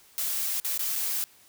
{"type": "noise with dropouts", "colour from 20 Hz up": "blue", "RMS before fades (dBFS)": -29, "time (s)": [0.18, 1.24], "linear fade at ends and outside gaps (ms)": 0, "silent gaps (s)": [[0.6, 0.647], [0.776, 0.793], [0.956, 0.96]], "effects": ["white hiss -57 dBFS RMS until 1.48 s"]}